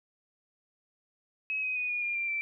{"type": "tone with pitch steps", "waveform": "sine", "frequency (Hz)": [2557, 2519, 2481, 2444, 2408, 2372, 2337], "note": ["D#7", "D#7", "D#7", "D#7", "D7", "D7", "D7"], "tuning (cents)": [47, 21, -6, -32, 43, 17, -9], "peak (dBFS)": -29, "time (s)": [1.5, 2.41], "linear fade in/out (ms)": 0, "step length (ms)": 130, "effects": []}